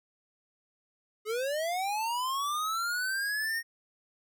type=linear sweep; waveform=square; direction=up; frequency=415.3 to 1864.7 Hz; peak=-30 dBFS; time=1.25-3.63 s; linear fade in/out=50 ms; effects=none